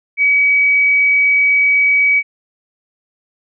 sine tone, 2272 Hz, C#7, 42 cents sharp, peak -9 dBFS, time 0.17-2.23 s, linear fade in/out 50 ms, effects none

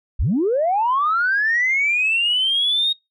sine linear sweep, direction up, 32.7 to 3757 Hz, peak -15 dBFS, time 0.19-2.93 s, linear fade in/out 10 ms, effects noise-tail reverb RT60 0.2 s tail -24 dB re dry + tanh soft clip ceiling -11 dBFS

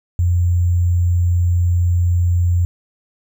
sine tone with sample-and-hold, 87.6 Hz, F2, 6 cents sharp, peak -12 dBFS, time 0.19-2.65 s, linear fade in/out 0 ms, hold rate 7350 Hz, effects none

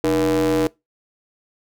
square ring-modulated tone, 87.31 Hz, F2, in tune, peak -14 dBFS, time 0.04-0.67 s, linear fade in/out 0 ms, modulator 393 Hz, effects noise-tail reverb RT60 0.2 s tail -23 dB re dry

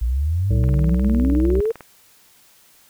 sine exponential sweep, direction up, 55.8 to 466.2 Hz, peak -17 dBFS, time 0.01-1.72 s, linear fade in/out 10 ms
harmonic tone, 63.5 Hz, B1, 49 cents sharp, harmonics 1 / 3 / 5 / 7 / 9, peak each -17 / -27 / -31 / -34 / -36 dBFS, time 0.5-1.61 s, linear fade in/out 10 ms
click train, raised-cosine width 0.5 ms, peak -22 dBFS, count 24, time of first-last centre 0.64-1.808 s, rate 19.7 Hz
effects white hiss -53 dBFS RMS until 2.89 s

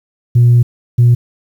sine tone bursts at uneven times, 120.4 Hz, B2, 44 cents flat, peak -3 dBFS, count 2, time 0.35-0.63 / 0.98-1.15 s, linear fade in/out 10 ms, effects tanh soft clip ceiling -2 dBFS + 7-bit

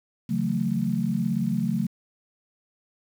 sine chord, F# minor seventh, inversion second, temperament just, 138.75 / 166.5 / 185 / 222 Hz, C#3 / E3 / F#3 / A3, +2 / +18 / 0 / +16 cents, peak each -30 / -31 / -27 / -26 dBFS, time 0.29-1.87 s, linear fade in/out 10 ms, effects 8-bit

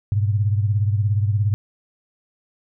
sine beating tone pair, 101.5 / 118.5 Hz, G#2 / A#2, -39 / +29 cents, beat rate 17 Hz, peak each -17 / -24 dBFS, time 0.12-1.54 s, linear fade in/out 0 ms, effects none

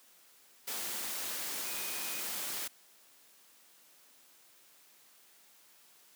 sine tone in noise, 2488 Hz, D#7, 1 cent flat, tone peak -47 dBFS, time 1.65-2.22 s, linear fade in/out 10 ms, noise white, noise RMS -38 dBFS, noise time 0.67-2.68 s, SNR -12 dB, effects white hiss -62 dBFS RMS until 6.15 s + high-pass 200 Hz 12 dB/octave

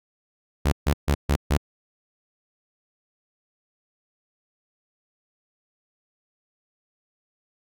sawtooth tone bursts, 71.9 Hz, D2, 36 cents flat, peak -14 dBFS, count 5, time 0.65-1.575 s, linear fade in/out 10 ms, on 73 ms, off 140 ms, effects none

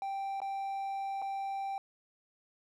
triangle tone with dropouts, 784 Hz, G5, in tune, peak -32 dBFS, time 0.02-1.78 s, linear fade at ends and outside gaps 1 ms, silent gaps 0.403-0.417 / 1.218-1.222 s, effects none

